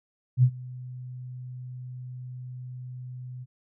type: tone with ADSR envelope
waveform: sine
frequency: 126 Hz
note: B2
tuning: 35 cents sharp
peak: -13 dBFS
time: 0.37-3.46 s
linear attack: 61 ms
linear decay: 69 ms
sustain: -23 dB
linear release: 35 ms
effects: none